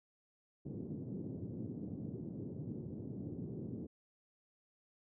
pink band-pass noise, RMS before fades -44 dBFS, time 0.65-3.87 s, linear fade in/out 10 ms, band 110 to 360 Hz, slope 24 dB/octave, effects none

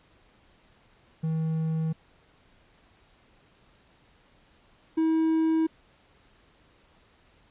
triangle tone pair in turn, 160 / 321.2 Hz, D#3 / E4, +49 / -45 cents, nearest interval octave, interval 1206 cents, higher second, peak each -23 / -19 dBFS, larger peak second, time 1.23-1.93 / 4.97-5.67 s, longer neither, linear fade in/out 10 ms, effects pink hiss -61 dBFS RMS until 7.5 s + resampled to 8000 Hz

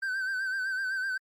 triangle tone with vibrato, 1545 Hz, G6, 26 cents flat, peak -27 dBFS, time 0.02-1.18 s, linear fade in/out 10 ms, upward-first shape sine, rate 7.9 Hz, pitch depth 52 cents each way, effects Opus 48 kbps

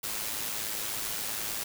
white noise with amplitude modulation, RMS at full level -32 dBFS, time 0.03-1.64 s, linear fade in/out 10 ms, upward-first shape sine, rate 107 Hz, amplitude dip 45%, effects none

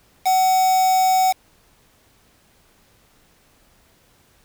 triangle tone with quantisation, 750 Hz, F#5, 23 cents sharp, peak -12 dBFS, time 0.25-1.33 s, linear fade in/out 20 ms, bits 4, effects pink hiss -57 dBFS RMS until 4.44 s

